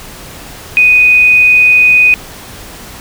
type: tone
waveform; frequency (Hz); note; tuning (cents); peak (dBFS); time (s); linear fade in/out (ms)
sine; 2489; D#7; 0; -3; 0.77-2.14; 0
effects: pink hiss -30 dBFS RMS until 3 s